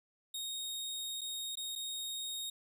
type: tone with dropouts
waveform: sawtooth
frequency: 3729 Hz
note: A#7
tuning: in tune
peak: -35 dBFS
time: 0.34-2.5 s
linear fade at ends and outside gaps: 5 ms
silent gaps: 1.21-1.214 / 1.555-1.571 / 1.754-1.758 s
effects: none